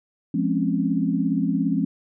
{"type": "chord", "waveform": "sine", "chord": "Db major seventh", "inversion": "first", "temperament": "just", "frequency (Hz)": [173.24, 207.9, 259.9, 277.2], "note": ["F3", "Ab3", "C4", "Db4"], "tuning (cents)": [-14, 2, -11, 0], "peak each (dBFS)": -25, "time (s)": [0.34, 1.85], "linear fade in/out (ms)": 5, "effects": []}